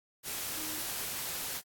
sine tone in noise, 311.1 Hz, D#4, in tune, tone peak -46 dBFS, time 0.53-0.81 s, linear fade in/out 50 ms, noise white, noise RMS -37 dBFS, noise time 0.23-1.62 s, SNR -12 dB, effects AAC 64 kbps

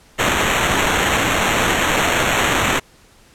blue noise with sample-and-hold, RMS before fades -17 dBFS, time 0.18-2.8 s, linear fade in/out 20 ms, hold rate 4900 Hz, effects pink hiss -50 dBFS RMS until 3.34 s + low-pass 11000 Hz 12 dB/octave

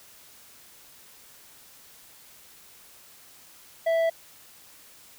sine tone with tanh clipping, 659 Hz, E5, 1 cent flat, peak -22 dBFS, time 3.86-4.1 s, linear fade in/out 10 ms, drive 8 dB, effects white hiss -52 dBFS RMS until 5.18 s

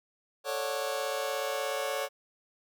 sawtooth chord, D major seventh, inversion second, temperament just, 440.5 / 550.6 / 587.3 / 734.2 Hz, A4 / C#5 / D5 / F#5, +2 / -12 / 0 / -14 cents, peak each -34 / -29 / -34 / -35 dBFS, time 0.44-2.09 s, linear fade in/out 50 ms, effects none

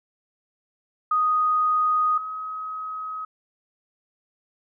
sine tone pair in turn, 1244.5 / 1269.2 Hz, D#6 / D#6, 0 / +34 cents, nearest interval unison, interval 34 cents, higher second, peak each -18 / -29 dBFS, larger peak first, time 1.11-2.18 / 2.18-3.25 s, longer neither, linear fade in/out 5 ms, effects none

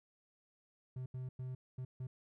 triangle tone bursts at uneven times, 128.1 Hz, C3, 36 cents flat, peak -38 dBFS, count 5, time 0.96-1.06 / 1.14-1.29 / 1.39-1.55 / 1.78-1.85 / 2-2.07 s, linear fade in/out 5 ms, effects none

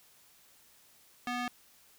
square tone with band-pass filter, 245.2 Hz, B3, 12 cents flat, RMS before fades -35 dBFS, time 1.27-1.48 s, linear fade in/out 2 ms, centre 1700 Hz, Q 0.66, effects white hiss -62 dBFS RMS until 1.98 s

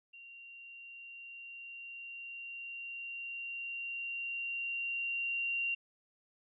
sine tone with level ramp, 2763 Hz, F7, 19 cents flat, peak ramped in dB -50 to -31 dBFS, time 0.13-5.75 s, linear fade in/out 10 ms, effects none

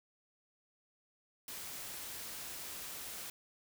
white noise, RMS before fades -45 dBFS, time 1.48-3.3 s, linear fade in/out 2 ms, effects none

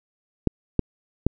clicks, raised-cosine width 3 ms, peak -5 dBFS, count 3, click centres 0.473 / 0.793 / 1.266 s, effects none

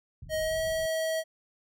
pink low-pass noise, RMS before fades -44 dBFS, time 0.22-0.86 s, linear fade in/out 2 ms, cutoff 150 Hz, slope 24 dB/octave
square tone with pitch glide, 628 to 642.3 Hz, D#5 to E5, +16 to -45 cents, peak -28 dBFS, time 0.29-1.24 s, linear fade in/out 50 ms, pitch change +39 cents, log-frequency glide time 0.39-0.59 s
effects none

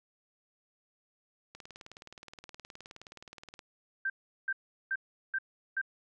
click train, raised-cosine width 0.2 ms, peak -30 dBFS, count 40, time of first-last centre 1.55-3.592 s, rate 19.1 Hz
sine tone bursts, 1568 Hz, G6, in tune, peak -29 dBFS, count 5, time 4.05-5.815 s, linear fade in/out 5 ms, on 49 ms, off 380 ms
effects none

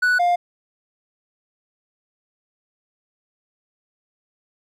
triangle tone pair in turn, 1480 / 704.1 Hz, F#6 / F5, 0 / +14 cents, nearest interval octave + minor second, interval 1286 cents, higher first, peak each -13 dBFS, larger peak neither, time 0.02-0.19 / 0.19-0.36 s, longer neither, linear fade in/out 10 ms, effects none

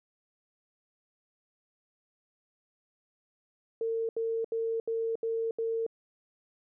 sine tone bursts, 453.9 Hz, A#4, 46 cents flat, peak -28 dBFS, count 6, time 3.81-5.865 s, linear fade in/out 2 ms, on 280 ms, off 75 ms, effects none

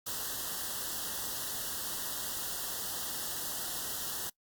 white band-stop noise, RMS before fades -37 dBFS, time 0.06-4.3 s, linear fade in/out 10 ms, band 1900 to 2800 Hz, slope 96 dB/octave, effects noise-tail reverb RT60 0.1 s tail -22 dB re dry + Opus 48 kbps

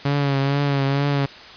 sawtooth tone with vibrato, 140 Hz, C#3, 18 cents sharp, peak -14 dBFS, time 0.05-1.26 s, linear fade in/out 5 ms, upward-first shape triangle, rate 2.2 Hz, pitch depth 49 cents each way, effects white hiss -40 dBFS RMS until 1.56 s + resampled to 11025 Hz

